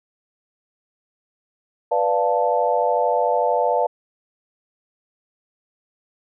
sine chord, B half-diminished seventh, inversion none, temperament equal, 493.9 / 587.3 / 698.5 / 880 Hz, B4 / D5 / F5 / A5, 0 / 0 / 0 / 0 cents, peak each -22 dBFS, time 1.91-3.87 s, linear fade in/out 10 ms, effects none

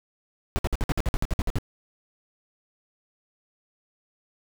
brown noise bursts, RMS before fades -23 dBFS, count 13, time 0.56-1.585 s, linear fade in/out 0 ms, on 29 ms, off 54 ms, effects none

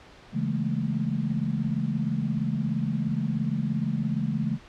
sine chord, A major seventh, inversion first, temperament equal with one note detuned, 138.59 / 164.81 / 207.7 / 224.8 Hz, C#3 / E3 / G#3 / A3, 0 / 0 / 0 / +37 cents, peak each -30 dBFS, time 0.32-4.59 s, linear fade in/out 50 ms, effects pink hiss -50 dBFS RMS until 4.68 s + low-pass 4000 Hz 12 dB/octave

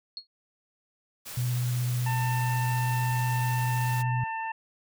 sine tone with exponential decay, 4313 Hz, C#8, 48 cents flat, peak -31 dBFS, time 0.17-0.27 s, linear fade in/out 1 ms, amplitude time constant 20 ms
white noise, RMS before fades -40 dBFS, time 1.25-4.03 s, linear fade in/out 20 ms
sine tone with vibrato, 123.47 Hz, B2, in tune, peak -25 dBFS, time 1.37-4.24 s, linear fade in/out 5 ms, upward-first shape sine, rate 16 Hz, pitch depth 12 cents each way
harmonic tone, 895 Hz, A5, 29 cents sharp, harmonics 1 / 2 / 3, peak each -31 / -37 / -41 dBFS, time 2.06-4.52 s, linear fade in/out 5 ms
effects none

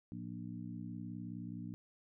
harmonic tone with a mistuned harmonic, 59.2 Hz, A#1, 27 cents sharp, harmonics 2 / 3 / 4 / 5, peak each -48 / -46 / -47 / -50 dBFS, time 0.12-1.74 s, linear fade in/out 0 ms, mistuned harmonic 2, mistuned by -86 cents, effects none

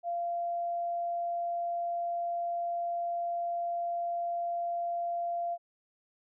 sine tone, 690 Hz, F5, 21 cents flat, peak -30 dBFS, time 0.03-5.58 s, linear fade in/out 50 ms, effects none

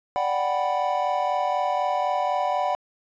triangle chord, G major seventh, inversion second, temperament equal, 587.3 / 740 / 784 / 987.8 Hz, D5 / F#5 / G5 / B5, 0 / 0 / 0 / 0 cents, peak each -26 / -23 / -28 / -26 dBFS, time 0.16-2.75 s, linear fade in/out 0 ms, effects resampled to 16000 Hz + 9-bit

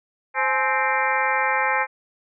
harmonic tone with a mistuned harmonic, 261.6 Hz, C4, in tune, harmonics 2 / 3 / 4 / 5 / 6 / 7 / 8 / 9, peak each -29 / -24 / -27 / -29 / -27 / -27 / -27 / -29 dBFS, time 0.34-1.87 s, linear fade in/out 50 ms, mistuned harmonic 3, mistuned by +130 cents, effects none

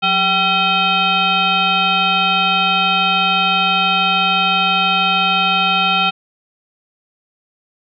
sine tone with frequency modulation, 1949 Hz, B6, 23 cents flat, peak -12 dBFS, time 0.02-6.11 s, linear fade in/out 20 ms, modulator 589 Hz, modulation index 2.5, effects none

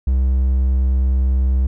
triangle tone, 64.9 Hz, C2, 13 cents flat, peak -11 dBFS, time 0.07-1.67 s, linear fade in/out 5 ms, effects none

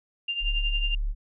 sine tone with tremolo, 2794 Hz, F7, in tune, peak -24 dBFS, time 0.28-0.95 s, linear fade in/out 5 ms, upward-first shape triangle, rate 11 Hz, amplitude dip 75%
sine tone, 36 Hz, D1, 34 cents flat, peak -24 dBFS, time 0.4-1.15 s, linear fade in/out 50 ms
effects none

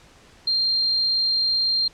sine tone, 4186 Hz, C8, in tune, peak -18 dBFS, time 0.47-1.88 s, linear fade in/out 5 ms, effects pink hiss -51 dBFS RMS until 1.93 s + low-pass 7000 Hz 12 dB/octave

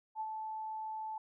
sine tone with ADSR envelope, 873 Hz, A5, 14 cents flat, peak -34 dBFS, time 0.15-1.18 s, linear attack 54 ms, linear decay 48 ms, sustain -4 dB, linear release 3 ms, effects none

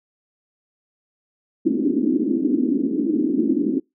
white band-pass noise, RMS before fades -20 dBFS, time 1.65-3.8 s, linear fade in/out 10 ms, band 230 to 330 Hz, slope 48 dB/octave, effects noise-tail reverb RT60 0.2 s tail -26 dB re dry

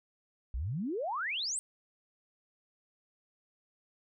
sine exponential sweep, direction up, 53.7 to 8910 Hz, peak -32 dBFS, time 0.54-1.59 s, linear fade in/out 0 ms, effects none

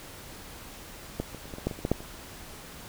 clicks, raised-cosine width 2 ms, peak -15 / -26 / -30 / -25 / -26 / -13 / -23 / -29 / -14 / -9 / -28 dBFS, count 11, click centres 1.2 / 1.347 / 1.456 / 1.538 / 1.584 / 1.67 / 1.712 / 1.79 / 1.851 / 1.916 / 2.005 s, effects pink hiss -45 dBFS RMS until 2.88 s

